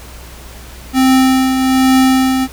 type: tone with tremolo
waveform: square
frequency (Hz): 261.6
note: C4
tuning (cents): 0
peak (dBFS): -7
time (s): 0.93-2.48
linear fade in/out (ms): 50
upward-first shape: triangle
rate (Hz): 1.2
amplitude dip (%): 50
effects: added 61 Hz sine -33 dBFS peak until 2.52 s + pink hiss -36 dBFS RMS until 2.52 s